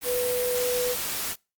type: tone in noise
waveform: sine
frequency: 493.9 Hz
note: B4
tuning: in tune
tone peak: -24 dBFS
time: 0.04-0.96 s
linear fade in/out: 50 ms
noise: white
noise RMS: -30 dBFS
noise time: 0.01-1.36 s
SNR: +3 dB
effects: noise-tail reverb RT60 0.3 s tail -26 dB re dry + Opus 32 kbps